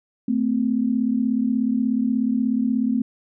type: tone pair together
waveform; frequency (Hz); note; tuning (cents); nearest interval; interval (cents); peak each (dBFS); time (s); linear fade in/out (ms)
sine; 221.7 / 258.3; A3 / C4; +13 / -22; minor third; 265; -21; 0.28-3.02; 5
effects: none